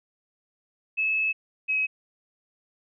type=tone pair in turn; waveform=sine; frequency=2596 / 2551 Hz; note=E7 / D#7; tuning=-27 / +43 cents; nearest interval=unison; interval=30 cents; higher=first; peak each=-22 dBFS; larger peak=neither; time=0.97-1.33 / 1.68-1.87 s; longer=first; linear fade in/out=20 ms; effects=none